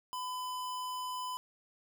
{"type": "tone", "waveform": "square", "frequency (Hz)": 1006, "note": "B5", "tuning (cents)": 32, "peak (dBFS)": -37, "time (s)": [0.13, 1.37], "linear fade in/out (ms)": 0, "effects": []}